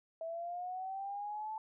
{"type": "linear sweep", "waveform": "sine", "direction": "up", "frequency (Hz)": [649, 880], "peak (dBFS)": -38, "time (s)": [0.21, 1.58], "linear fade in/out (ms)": 2, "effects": []}